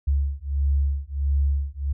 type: beating tone pair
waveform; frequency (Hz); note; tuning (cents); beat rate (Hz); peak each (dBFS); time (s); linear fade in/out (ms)
sine; 69.3 / 70.8; C#2 / C#2; 0 / +37; 1.5; -23 / -23; 0.07-1.93; 10
effects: none